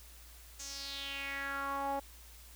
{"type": "tone with band-pass filter sweep", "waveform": "sawtooth", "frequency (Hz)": 277.2, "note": "C#4", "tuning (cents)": 0, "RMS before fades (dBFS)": -39, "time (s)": [0.59, 2], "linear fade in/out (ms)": 10, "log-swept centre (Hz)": [6800, 710], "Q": 3.9, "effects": ["added 58 Hz sine -54 dBFS peak until 2.55 s", "white hiss -57 dBFS RMS until 2.55 s"]}